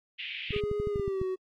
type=band-pass noise; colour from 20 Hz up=white; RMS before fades=-38 dBFS; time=0.18-0.61 s; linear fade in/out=20 ms; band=2100 to 3200 Hz; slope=48 dB/octave
type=clicks; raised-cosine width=5 ms; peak=-22 dBFS; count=10; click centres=0.507 / 0.563 / 0.638 / 0.714 / 0.8 / 0.872 / 0.959 / 0.997 / 1.079 / 1.215 s
type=tone with pitch glide; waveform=triangle; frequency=415.3 to 374.3 Hz; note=G#4 to F#4; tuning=0 to +20 cents; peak=-27 dBFS; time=0.52-1.36 s; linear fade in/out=20 ms; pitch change=-180 cents; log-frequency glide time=0.88-1.25 s
effects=AAC 48 kbps